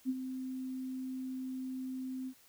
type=tone with ADSR envelope; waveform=sine; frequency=259.3 Hz; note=C4; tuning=15 cents flat; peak=-28 dBFS; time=0.05-2.34 s; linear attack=42 ms; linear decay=42 ms; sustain=-9 dB; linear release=67 ms; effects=white hiss -63 dBFS RMS until 2.48 s